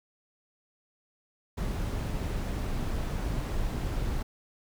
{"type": "noise", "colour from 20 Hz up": "brown", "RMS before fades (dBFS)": -31, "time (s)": [1.57, 4.23], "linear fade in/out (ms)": 10, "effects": []}